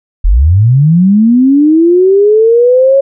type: linear sweep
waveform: sine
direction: up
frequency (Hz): 36.19 to 554.4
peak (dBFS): -3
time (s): 0.24-3.01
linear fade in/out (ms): 10
effects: none